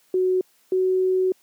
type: tone pair in turn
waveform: sine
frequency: 370 / 372.8 Hz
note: F#4 / F#4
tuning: 0 / +13 cents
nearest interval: unison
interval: 13 cents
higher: second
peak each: -17 dBFS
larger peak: neither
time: 0.14-0.41 / 0.72-1.32 s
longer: second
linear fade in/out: 2 ms
effects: white hiss -61 dBFS RMS until 1.42 s + high-pass 200 Hz 12 dB/octave